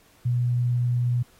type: tone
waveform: sine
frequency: 122.1 Hz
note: B2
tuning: 19 cents flat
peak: -20 dBFS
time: 0.25-1.23 s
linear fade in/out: 10 ms
effects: pink hiss -58 dBFS RMS until 1.39 s + AAC 48 kbps